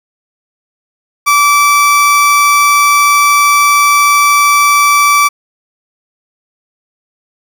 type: tone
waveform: 30% pulse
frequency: 1159 Hz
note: D6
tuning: 23 cents flat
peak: -3 dBFS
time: 1.26-5.29 s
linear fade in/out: 20 ms
effects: 7-bit